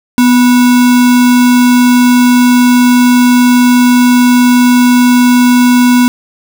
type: tone with sample-and-hold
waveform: sine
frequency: 246.9 Hz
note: B3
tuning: in tune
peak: -3 dBFS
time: 0.18-6.08 s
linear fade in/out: 0 ms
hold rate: 1225 Hz
effects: none